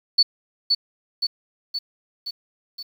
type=tone with echo; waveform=sine; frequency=4457 Hz; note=C#8; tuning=9 cents sharp; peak=-11 dBFS; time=0.18-0.23 s; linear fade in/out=10 ms; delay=520 ms; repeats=5; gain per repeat=-4 dB; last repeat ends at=2.83 s; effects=8-bit